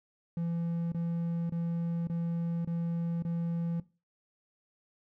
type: tone bursts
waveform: triangle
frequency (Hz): 168.8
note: E3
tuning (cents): +41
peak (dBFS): -28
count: 6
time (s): 0.37-3.8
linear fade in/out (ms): 2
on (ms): 550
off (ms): 26
effects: noise-tail reverb RT60 0.3 s tail -18 dB re dry